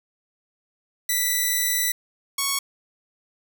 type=tone pair in turn; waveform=5% pulse; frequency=1975.5 / 1108.7 Hz; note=B6 / C#6; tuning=0 / 0 cents; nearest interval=minor seventh; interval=1000 cents; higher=first; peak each=-10 dBFS; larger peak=neither; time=1.09-1.92 / 2.38-2.59 s; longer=first; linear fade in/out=5 ms; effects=none